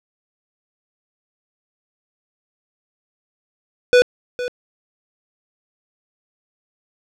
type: tone with echo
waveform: square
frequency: 493.9 Hz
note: B4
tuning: in tune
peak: -9 dBFS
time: 3.93-4.02 s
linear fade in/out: 0 ms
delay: 460 ms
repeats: 1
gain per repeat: -14 dB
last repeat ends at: 4.48 s
effects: low-pass 5000 Hz 12 dB/octave + 8-bit